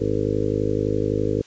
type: harmonic tone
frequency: 51.8 Hz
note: G#1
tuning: 4 cents flat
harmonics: 1 / 2 / 3 / 4 / 5 / 6 / 7 / 8 / 9 / 10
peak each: -33 / -27 / -32 / -34 / -30 / -27 / -35 / -26 / -26 / -33 dBFS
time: 0-1.42 s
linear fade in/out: 10 ms
effects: white hiss -50 dBFS RMS until 1.46 s + resampled to 16000 Hz